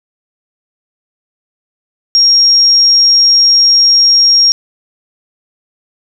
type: tone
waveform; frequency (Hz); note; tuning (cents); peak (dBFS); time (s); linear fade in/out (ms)
sine; 5580; F8; -2; -4; 2.15-4.52; 0
effects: none